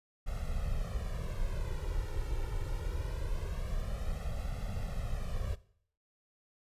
brown noise with flanger, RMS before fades -35 dBFS, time 0.26-5.56 s, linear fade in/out 20 ms, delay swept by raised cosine 1.5 to 2.2 ms, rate 0.23 Hz, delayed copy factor +0.95, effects noise-tail reverb RT60 0.6 s tail -18 dB re dry + resampled to 32000 Hz

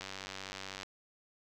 click train, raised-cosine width 0.2 ms, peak -24 dBFS, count 80, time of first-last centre 0.01-0.832 s, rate 96.1 Hz, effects none

